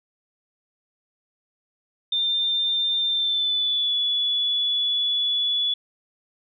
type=tone with pitch glide; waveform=sine; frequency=3596 to 3422 Hz; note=A7 to A7; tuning=+37 to -49 cents; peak=-20 dBFS; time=2.12-5.74 s; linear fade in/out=5 ms; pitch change=-86 cents; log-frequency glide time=3.05-3.94 s; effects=none